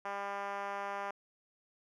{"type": "tone with band-pass filter", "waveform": "5% pulse", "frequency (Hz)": 200, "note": "G3", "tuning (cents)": 35, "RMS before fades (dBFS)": -39, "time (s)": [0.05, 1.11], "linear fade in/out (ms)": 2, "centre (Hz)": 840, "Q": 1.4, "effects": []}